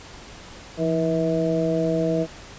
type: harmonic tone with a mistuned harmonic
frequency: 161.5 Hz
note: E3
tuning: 35 cents flat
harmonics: 1 / 2 / 3 / 4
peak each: -25 / -25 / -25 / -25 dBFS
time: 0.77-2.27 s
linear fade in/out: 50 ms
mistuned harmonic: 1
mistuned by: +74 cents
effects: pink hiss -42 dBFS RMS until 2.58 s + resampled to 16000 Hz